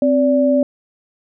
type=tone pair together; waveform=sine; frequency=261.6 / 579.2 Hz; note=C4 / D5; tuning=0 / -24 cents; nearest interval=octave + major second; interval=1376 cents; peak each=-14 dBFS; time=0.02-0.63 s; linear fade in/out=2 ms; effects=none